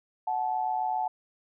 sine tone pair together, 741 / 868.3 Hz, F#5 / A5, +2 / -23 cents, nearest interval minor third, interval 275 cents, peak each -29 / -29 dBFS, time 0.27-1.08 s, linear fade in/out 5 ms, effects none

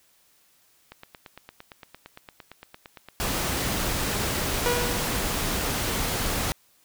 click train, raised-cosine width 0.3 ms, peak -25 dBFS, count 24, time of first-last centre 0.92-3.543 s, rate 8.77 Hz
pink noise, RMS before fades -27 dBFS, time 3.2-6.52 s, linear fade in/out 0 ms
sawtooth tone with exponential decay, 484.1 Hz, B4, 35 cents flat, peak -17 dBFS, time 4.66-5.45 s, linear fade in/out 1 ms, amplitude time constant 170 ms
effects white hiss -62 dBFS RMS until 6.84 s

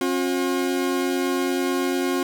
40% pulse tone pair together, 269.4 / 358.4 Hz, C#4 / F4, -49 / +45 cents, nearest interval perfect fourth, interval 494 cents, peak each -23 dBFS, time 0.01-2.23 s, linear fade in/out 2 ms, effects none

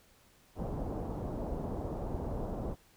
pink low-pass noise, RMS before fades -37 dBFS, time 0.55-2.76 s, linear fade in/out 50 ms, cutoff 830 Hz, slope 24 dB/octave, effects pink hiss -64 dBFS RMS until 2.96 s

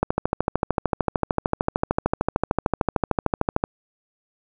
click train, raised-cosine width 1 ms, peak -5 dBFS, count 49, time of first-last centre 0.03-3.639 s, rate 13.3 Hz, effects none

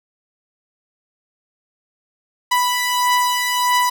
sawtooth beating tone pair, 987.8 / 989.4 Hz, B5 / B5, 0 / +3 cents, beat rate 1.6 Hz, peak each -13 / -18 dBFS, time 2.51-3.9 s, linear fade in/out 10 ms, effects none

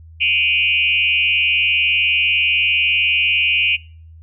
sine tone with frequency modulation, 2637 Hz, E7, in tune, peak -13 dBFS, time 0.2-3.77 s, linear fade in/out 20 ms, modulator 141 Hz, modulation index 2.1, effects noise-tail reverb RT60 0.5 s tail -26 dB re dry + added 81 Hz sine -38 dBFS peak until 4.22 s

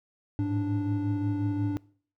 triangle tone cluster, 104.2 / 109.8 / 292.5 Hz, G#2 / A2 / D4, +6 / -3 / -7 cents, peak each -28 / -33 / -26 dBFS, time 0.39-1.77 s, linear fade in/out 0 ms, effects noise-tail reverb RT60 0.5 s tail -23 dB re dry

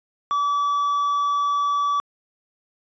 triangle tone, 1150 Hz, D6, 37 cents flat, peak -17 dBFS, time 0.31-2 s, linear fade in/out 0 ms, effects resampled to 16000 Hz

